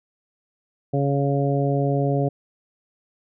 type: harmonic tone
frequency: 140 Hz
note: C#3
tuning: 18 cents sharp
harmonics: 1 / 2 / 3 / 4 / 5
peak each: -21 / -26 / -26 / -27 / -29 dBFS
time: 0.93-2.29 s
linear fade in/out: 10 ms
effects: none